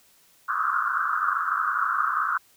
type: band-pass noise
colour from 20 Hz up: pink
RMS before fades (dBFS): -25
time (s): 0.48-2.38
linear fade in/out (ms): 10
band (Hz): 1100 to 1500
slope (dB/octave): 96
effects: white hiss -59 dBFS RMS until 2.56 s